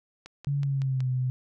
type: click train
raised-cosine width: 0.2 ms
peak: -26 dBFS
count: 5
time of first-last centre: 0.26-1.005 s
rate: 5.37 Hz
type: tone with pitch glide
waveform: sine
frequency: 141.7 to 127.71 Hz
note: C#3 to C3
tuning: +38 to -42 cents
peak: -24 dBFS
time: 0.47-1.3 s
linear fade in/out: 0 ms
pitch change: -180 cents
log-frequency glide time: 0.59-1.08 s
effects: none